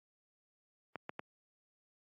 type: clicks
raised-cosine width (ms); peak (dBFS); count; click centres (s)
0.5; -25; 3; 0.957 / 1.094 / 1.194
effects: high-pass 150 Hz 12 dB/octave + AAC 32 kbps